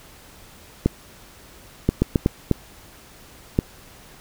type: clicks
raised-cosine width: 3 ms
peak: -3 dBFS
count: 7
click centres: 0.86 / 1.89 / 2.02 / 2.158 / 2.261 / 2.513 / 3.589 s
effects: pink hiss -47 dBFS RMS until 4.2 s